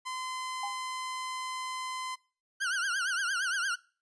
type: tone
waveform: sawtooth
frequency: 1028 Hz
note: C6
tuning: 31 cents flat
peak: -31 dBFS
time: 0.05-2.16 s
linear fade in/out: 20 ms
type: tone with exponential decay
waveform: sine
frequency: 809 Hz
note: G#5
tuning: 46 cents flat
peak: -31 dBFS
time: 0.63-0.85 s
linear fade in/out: 5 ms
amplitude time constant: 46 ms
type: tone with vibrato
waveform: 40% pulse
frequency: 1494 Hz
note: F#6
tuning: 16 cents sharp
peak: -28 dBFS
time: 2.6-3.76 s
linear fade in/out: 20 ms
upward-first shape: triangle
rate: 8.7 Hz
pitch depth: 170 cents each way
effects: noise-tail reverb RT60 0.4 s tail -23 dB re dry + resampled to 22050 Hz